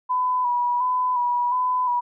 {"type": "tone with vibrato", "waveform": "sine", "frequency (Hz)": 987.8, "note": "B5", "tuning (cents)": 0, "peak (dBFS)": -19, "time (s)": [0.09, 2.01], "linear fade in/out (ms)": 20, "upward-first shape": "square", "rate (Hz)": 1.4, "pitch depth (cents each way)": 29, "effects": []}